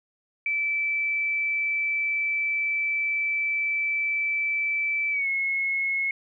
sine tone with pitch glide, 2319 to 2176 Hz, D7 to C#7, -22 to -33 cents, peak -23 dBFS, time 0.46-6.11 s, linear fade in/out 2 ms, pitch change -111 cents, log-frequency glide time 5.11-5.28 s, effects none

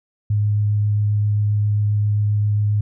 sine tone with vibrato, 104.3 Hz, G#2, 8 cents sharp, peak -15 dBFS, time 0.3-2.81 s, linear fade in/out 5 ms, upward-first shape triangle, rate 7.5 Hz, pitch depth 10 cents each way, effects none

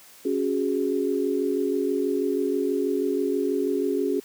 sine chord, C# suspended fourth, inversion none, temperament just, 277.2 / 369.6 / 415.8 Hz, C#4 / F#4 / G#4, 0 / -2 / +2 cents, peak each -26 dBFS, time 0.25-4.2 s, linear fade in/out 5 ms, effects white hiss -50 dBFS RMS until 4.24 s + high-pass 150 Hz 12 dB/octave

